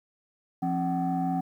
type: tone cluster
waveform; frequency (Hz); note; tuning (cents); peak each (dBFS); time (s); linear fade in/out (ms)
sine; 173.3 / 267.8 / 755; F3 / C4 / F#5; -13 / +40 / +35; -28; 0.62-1.41; 10
effects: tanh soft clip ceiling -20 dBFS + 10-bit